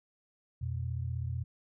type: tone pair together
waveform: sine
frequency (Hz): 86.7 / 122.61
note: F2 / B2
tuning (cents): -12 / -12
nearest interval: tritone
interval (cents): 600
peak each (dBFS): -35 / -35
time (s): 0.61-1.44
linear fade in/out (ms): 10
effects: none